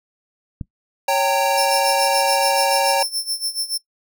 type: click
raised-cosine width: 5 ms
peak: -15 dBFS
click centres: 0.612 s
type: chord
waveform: square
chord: G diminished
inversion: second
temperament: equal with one note detuned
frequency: 554.4 / 784 / 916.3 Hz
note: Db5 / G5 / Bb5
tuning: 0 / 0 / -30 cents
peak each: -21 dBFS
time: 1.08-3.03 s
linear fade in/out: 5 ms
type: tone with tremolo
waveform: sawtooth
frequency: 5350 Hz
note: E8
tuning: 25 cents sharp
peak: -16 dBFS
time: 1.57-3.78 s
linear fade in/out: 10 ms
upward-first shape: sine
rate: 7 Hz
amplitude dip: 85%
effects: noise-tail reverb RT60 0.1 s tail -20 dB re dry